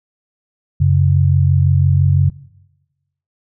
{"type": "tone pair together", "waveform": "sine", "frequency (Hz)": [92.2, 138.14], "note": ["F#2", "C#3"], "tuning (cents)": [-6, -6], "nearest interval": "perfect fifth", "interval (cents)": 700, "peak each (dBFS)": -12, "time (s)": [0.8, 2.3], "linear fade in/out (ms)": 10, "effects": ["noise-tail reverb RT60 1.0 s tail -19 dB re dry"]}